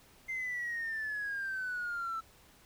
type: exponential sweep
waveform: triangle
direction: down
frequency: 2093 to 1318.5 Hz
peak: -31 dBFS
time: 0.28-2.21 s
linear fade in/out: 20 ms
effects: tanh soft clip ceiling -31 dBFS + pink hiss -61 dBFS RMS until 2.65 s